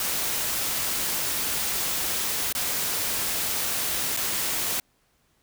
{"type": "noise with dropouts", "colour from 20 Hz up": "white", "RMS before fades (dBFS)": -27, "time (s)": [0, 4.8], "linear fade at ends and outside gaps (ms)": 2, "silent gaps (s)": [[2.526, 2.55], [4.166, 4.171]], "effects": ["pink hiss -67 dBFS RMS until 5.42 s"]}